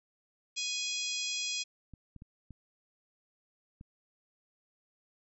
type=harmonic tone; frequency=830.6 Hz; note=G#5; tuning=in tune; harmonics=3 / 4 / 5 / 6 / 7 / 8 / 9; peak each=-39 / -38 / -42 / -40 / -41 / -44 / -43 dBFS; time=0.56-1.64 s; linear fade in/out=20 ms
type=clicks; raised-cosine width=5 ms; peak=-36 dBFS; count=5; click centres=1.937 / 2.163 / 2.221 / 2.507 / 3.811 s
effects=none